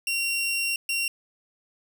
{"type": "tone bursts at uneven times", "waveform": "sawtooth", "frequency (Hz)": 2749, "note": "F7", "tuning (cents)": -28, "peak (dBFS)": -21, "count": 2, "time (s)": [[0.07, 0.76], [0.89, 1.08]], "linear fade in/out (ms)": 2, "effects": []}